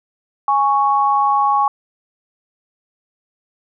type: tone pair together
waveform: sine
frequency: 828 / 1108.7 Hz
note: G#5 / C#6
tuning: -5 / 0 cents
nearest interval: perfect fourth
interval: 505 cents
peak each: -15 dBFS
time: 0.48-1.68 s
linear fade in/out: 2 ms
effects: none